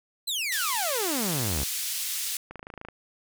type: exponential sweep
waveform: sawtooth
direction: down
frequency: 4186 to 61.74 Hz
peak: -24 dBFS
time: 0.27-1.64 s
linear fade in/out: 10 ms
type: band-pass noise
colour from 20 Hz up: white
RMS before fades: -31 dBFS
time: 0.52-2.37 s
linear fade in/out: 2 ms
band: 2700 to 15000 Hz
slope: 12 dB/octave
type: clicks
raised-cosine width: 0.5 ms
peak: -25 dBFS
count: 11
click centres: 2.51 / 2.557 / 2.594 / 2.629 / 2.669 / 2.702 / 2.739 / 2.777 / 2.814 / 2.85 / 2.886 s
effects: none